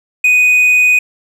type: tone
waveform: triangle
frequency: 2489 Hz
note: D#7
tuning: in tune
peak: -5 dBFS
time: 0.24-0.99 s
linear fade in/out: 5 ms
effects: none